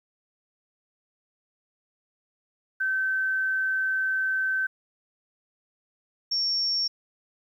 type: tone pair in turn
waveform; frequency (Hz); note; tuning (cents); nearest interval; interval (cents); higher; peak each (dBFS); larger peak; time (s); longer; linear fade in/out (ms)
sine; 1540 / 5488; G6 / F8; -31 / -31; octave + minor seventh; 2200; second; -23; neither; 2.8-4.67 / 6.31-6.88; first; 10
effects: 10-bit